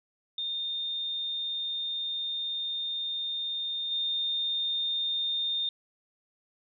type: tone with level steps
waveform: sine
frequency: 3639 Hz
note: A#7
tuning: 42 cents flat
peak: -30 / -27 dBFS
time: 0.38-5.69 s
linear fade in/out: 2 ms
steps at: 3.91 s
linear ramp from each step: 10 ms
effects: none